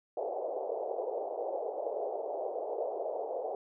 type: band-pass noise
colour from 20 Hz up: pink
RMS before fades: -36 dBFS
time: 0.17-3.55 s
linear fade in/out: 2 ms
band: 420 to 750 Hz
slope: 48 dB/octave
effects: none